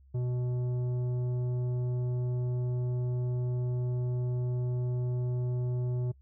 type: tone with tanh clipping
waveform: triangle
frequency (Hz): 123.9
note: B2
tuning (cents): +6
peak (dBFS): -30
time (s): 0.14-6.12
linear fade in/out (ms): 10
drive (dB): 14
effects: noise-tail reverb RT60 0.1 s tail -23 dB re dry + added 67 Hz sine -55 dBFS peak until 6.21 s